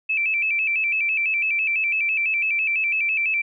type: tone with vibrato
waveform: sine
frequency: 2468 Hz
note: D#7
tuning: 15 cents flat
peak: -19 dBFS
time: 0.09-3.42 s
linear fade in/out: 10 ms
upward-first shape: square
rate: 6 Hz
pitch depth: 89 cents each way
effects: none